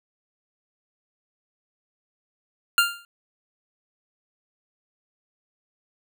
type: tone with exponential decay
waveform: 25% pulse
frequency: 1396.9 Hz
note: F6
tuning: in tune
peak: -9 dBFS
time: 2.78-3.05 s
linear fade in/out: 1 ms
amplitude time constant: 58 ms
effects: none